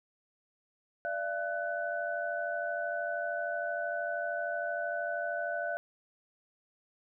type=tone cluster; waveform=sine; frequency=588 / 681 / 1496 Hz; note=D5 / F5 / F#6; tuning=+2 / -44 / +19 cents; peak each=-37 / -35 / -36 dBFS; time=1.05-5.77 s; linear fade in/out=0 ms; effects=none